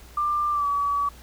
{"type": "tone with pitch glide", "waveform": "sine", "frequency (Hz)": [1189, 1141.2], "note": ["D6", "C#6"], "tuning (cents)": [21, 50], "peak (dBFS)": -21, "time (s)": [0.17, 1.09], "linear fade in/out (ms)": 5, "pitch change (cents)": -71, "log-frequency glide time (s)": [0.51, 0.67], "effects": ["added 60 Hz sine -45 dBFS peak until 1.22 s", "pink hiss -50 dBFS RMS until 1.22 s"]}